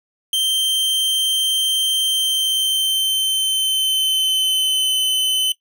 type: tone with pitch glide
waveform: 45% pulse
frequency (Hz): 3136 to 3041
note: G7 to F#7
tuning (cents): 0 to +47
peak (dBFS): -16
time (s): 0.33-5.52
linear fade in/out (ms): 2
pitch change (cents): -53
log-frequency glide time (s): 2.06-4.96
effects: noise-tail reverb RT60 0.1 s tail -17 dB re dry